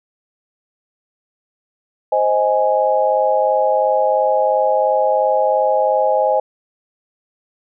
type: chord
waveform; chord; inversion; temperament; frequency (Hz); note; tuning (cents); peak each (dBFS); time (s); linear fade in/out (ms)
sine; Ab major; first; equal with one note detuned; 523.3 / 626.2 / 830.6; C5 / Eb5 / Ab5; 0 / +11 / 0; -17; 2.12-6.4; 5
effects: none